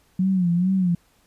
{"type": "tone with vibrato", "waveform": "sine", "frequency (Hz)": 181.1, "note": "F#3", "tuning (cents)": -37, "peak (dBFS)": -17, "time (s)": [0.19, 0.95], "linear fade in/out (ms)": 5, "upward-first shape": "sine", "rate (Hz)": 2.3, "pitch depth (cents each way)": 100, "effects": ["pink hiss -61 dBFS RMS until 1.26 s", "resampled to 32000 Hz"]}